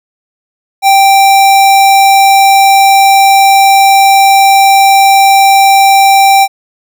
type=tone; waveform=square; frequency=784 Hz; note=G5; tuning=in tune; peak=-3 dBFS; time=0.82-6.48 s; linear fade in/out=50 ms; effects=none